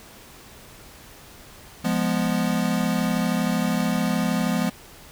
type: chord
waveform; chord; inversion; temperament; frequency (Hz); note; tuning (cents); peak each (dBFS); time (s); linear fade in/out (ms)
square; F diminished; none; equal; 174.61 / 207.7 / 246.9; F3 / Ab3 / Cb4; 0 / 0 / 0; -26; 1.84-4.7; 10
effects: pink hiss -46 dBFS RMS until 5.11 s